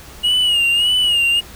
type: tone with vibrato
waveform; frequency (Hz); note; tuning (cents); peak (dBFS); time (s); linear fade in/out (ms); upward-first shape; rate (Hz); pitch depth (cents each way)
triangle; 2878; F#7; -49; -11; 0.23-1.41; 20; sine; 1.7; 68
effects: added 60 Hz sine -42 dBFS peak until 1.55 s + pink hiss -39 dBFS RMS until 1.55 s